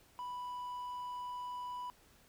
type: tone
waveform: triangle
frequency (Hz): 987.8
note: B5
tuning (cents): 0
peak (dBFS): -38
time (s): 0.19-1.9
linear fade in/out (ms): 0
effects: pink hiss -65 dBFS RMS until 2.28 s